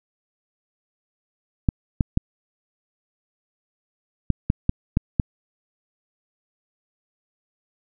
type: clicks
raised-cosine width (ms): 5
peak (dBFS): -5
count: 8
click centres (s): 1.688 / 2.008 / 2.174 / 4.303 / 4.501 / 4.694 / 4.971 / 5.198
effects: none